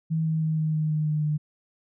sine tone with pitch steps, 160.4 / 159.02 / 157.64 / 156.28 / 154.94 / 153.6 / 152.27 / 150.96 Hz, E3 / D#3 / D#3 / D#3 / D#3 / D#3 / D#3 / D3, -47 / +38 / +23 / +8 / -7 / -22 / -37 / +48 cents, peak -22 dBFS, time 0.1-1.38 s, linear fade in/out 20 ms, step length 160 ms, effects none

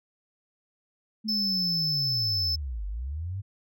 sine linear two-way sweep, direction down then up, 220 to 46.61 to 101.9 Hz, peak -30 dBFS, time 1.24-3.42 s, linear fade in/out 20 ms, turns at 2.86 s
triangle tone, 5260 Hz, E8, 5 cents flat, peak -24 dBFS, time 1.28-2.56 s, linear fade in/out 10 ms
effects none

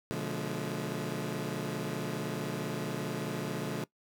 20% pulse chord, B diminished seventh, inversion none, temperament just, 123.47 / 148.16 / 177.8 / 213.4 Hz, B2 / D3 / F3 / Ab3, 0 / +16 / +31 / +47 cents, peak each -36 / -33 / -34 / -34 dBFS, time 0.11-3.84 s, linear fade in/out 0 ms, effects noise-tail reverb RT60 0.1 s tail -20 dB re dry

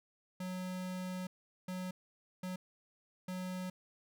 square tone bursts at uneven times, 183.8 Hz, F#3, 11 cents flat, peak -39 dBFS, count 4, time 0.4-1.27 / 1.68-1.91 / 2.43-2.56 / 3.28-3.7 s, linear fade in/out 5 ms, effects none

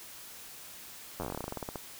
slowing click train, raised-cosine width 1 ms, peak -22 dBFS, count 19, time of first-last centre 1.2-1.757 s, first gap 10 ms, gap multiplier 1.12, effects white hiss -48 dBFS RMS until 1.99 s

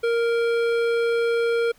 sine tone with hard clipping, 466.2 Hz, A#4, in tune, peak -21 dBFS, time 0.03-1.72 s, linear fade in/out 10 ms, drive 13 dB, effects pink hiss -57 dBFS RMS until 1.78 s

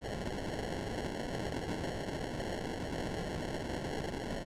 white noise with sample-and-hold, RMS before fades -38 dBFS, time 0.01-4.45 s, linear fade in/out 50 ms, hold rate 1225 Hz, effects low-pass 8000 Hz 12 dB/octave

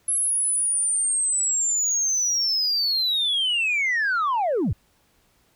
sine linear sweep, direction down, 11000 to 64.3 Hz, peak -18 dBFS, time 0.08-4.73 s, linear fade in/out 5 ms, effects tanh soft clip ceiling -18 dBFS + pink hiss -63 dBFS RMS until 5.55 s

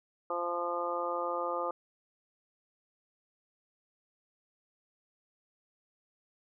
harmonic tone, 173.7 Hz, F3, 9 cents flat, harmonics 2 / 3 / 4 / 5 / 6 / 7, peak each -41 / -35 / -41 / -39 / -41 / -36 dBFS, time 0.3-1.71 s, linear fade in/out 2 ms, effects none

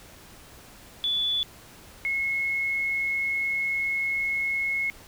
sine tone pair in turn, 3452 / 2175 Hz, A7 / C#7, -34 / -33 cents, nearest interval minor sixth, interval 799 cents, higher first, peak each -23 / -24 dBFS, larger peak first, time 1.04-1.43 / 2.05-4.9 s, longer second, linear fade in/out 0 ms, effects pink hiss -49 dBFS RMS until 5.07 s

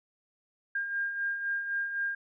sine beating tone pair, 1605 / 1608.9 Hz, G6 / G6, +40 / +45 cents, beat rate 3.9 Hz, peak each -39 / -30 dBFS, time 0.75-2.15 s, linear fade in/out 5 ms, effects none

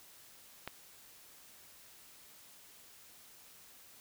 click, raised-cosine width 0.3 ms, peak -23 dBFS, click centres 0.676 s, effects white hiss -58 dBFS RMS until 4 s

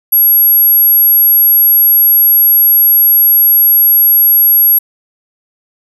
sine tone, 11500 Hz, F9, 50 cents sharp, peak -4 dBFS, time 0.12-4.79 s, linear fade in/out 10 ms, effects none

